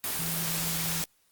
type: tone in noise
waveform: sine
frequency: 164.81 Hz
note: E3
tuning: in tune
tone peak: -35 dBFS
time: 0.19-1.02 s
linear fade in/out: 0 ms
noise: white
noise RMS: -31 dBFS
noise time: 0.04-1.04 s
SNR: -7 dB
effects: white hiss -68 dBFS RMS until 1.31 s + Opus 24 kbps